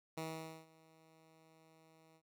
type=tone with ADSR envelope; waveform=10% pulse; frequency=160.4 Hz; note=E3; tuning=47 cents flat; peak=-32 dBFS; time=0.17-2.22 s; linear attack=8 ms; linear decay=480 ms; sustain=-24 dB; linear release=64 ms; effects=none